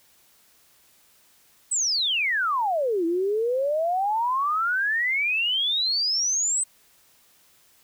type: exponential two-way sweep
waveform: sine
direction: down then up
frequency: 8260 to 325.7 to 8260 Hz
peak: -21 dBFS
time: 1.71-6.64 s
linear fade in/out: 10 ms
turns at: 3.05 s
effects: white hiss -59 dBFS RMS until 7.83 s